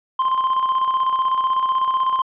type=tone with tremolo; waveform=triangle; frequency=1046.5 Hz; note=C6; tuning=in tune; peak=-13 dBFS; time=0.19-2.22 s; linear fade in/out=5 ms; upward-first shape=square; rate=16 Hz; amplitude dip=45%; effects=resampled to 8000 Hz